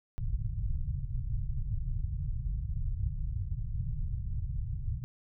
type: low-pass noise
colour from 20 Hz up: pink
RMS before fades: -33 dBFS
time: 0.18-5.04 s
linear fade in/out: 0 ms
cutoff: 140 Hz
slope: 48 dB/octave
effects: none